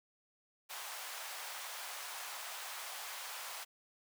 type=high-pass noise; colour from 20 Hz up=pink; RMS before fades=-45 dBFS; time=0.69-3.65 s; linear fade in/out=20 ms; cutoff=720 Hz; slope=24 dB/octave; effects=none